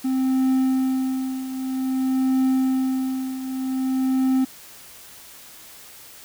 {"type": "tone with tremolo", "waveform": "triangle", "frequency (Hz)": 261.6, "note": "C4", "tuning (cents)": 0, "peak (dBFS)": -14, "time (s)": [0.04, 4.45], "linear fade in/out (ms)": 10, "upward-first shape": "triangle", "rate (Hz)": 0.52, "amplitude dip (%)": 75, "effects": ["white hiss -44 dBFS RMS until 6.24 s"]}